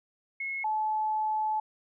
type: tone pair in turn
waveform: sine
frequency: 2175 / 863.1 Hz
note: C#7 / A5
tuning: -33 / -34 cents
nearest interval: octave + major third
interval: 1601 cents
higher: first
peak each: -31 / -26 dBFS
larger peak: second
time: 0.4-0.64 / 0.64-1.6 s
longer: second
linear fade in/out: 5 ms
effects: none